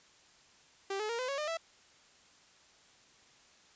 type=tone with pitch steps; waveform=sawtooth; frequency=392 / 427.5 / 466.2 / 508.4 / 554.4 / 604.5 / 659.3 Hz; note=G4 / A4 / A#4 / C5 / C#5 / D5 / E5; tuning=0 / -50 / 0 / -50 / 0 / +50 / 0 cents; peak=-30 dBFS; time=0.9-1.572 s; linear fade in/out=5 ms; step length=96 ms; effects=white hiss -62 dBFS RMS until 3.75 s + resampled to 16000 Hz